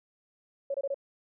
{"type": "tone bursts", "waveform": "sine", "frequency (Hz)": 554.4, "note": "C#5", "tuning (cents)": 0, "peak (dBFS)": -28, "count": 4, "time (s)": [0.7, 0.944], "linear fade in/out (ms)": 5, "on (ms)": 43, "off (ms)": 24, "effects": []}